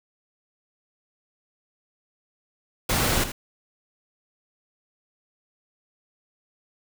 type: noise with echo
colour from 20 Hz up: pink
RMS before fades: -23 dBFS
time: 2.89-3.24 s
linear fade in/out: 5 ms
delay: 80 ms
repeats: 1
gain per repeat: -10 dB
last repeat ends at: 3.32 s
effects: none